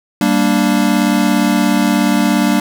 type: chord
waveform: square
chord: G minor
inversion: none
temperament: equal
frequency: 196 / 233.1 / 293.7 Hz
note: G3 / Bb3 / D4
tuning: 0 / 0 / 0 cents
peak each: -16 dBFS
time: 0.21-2.6 s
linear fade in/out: 2 ms
effects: none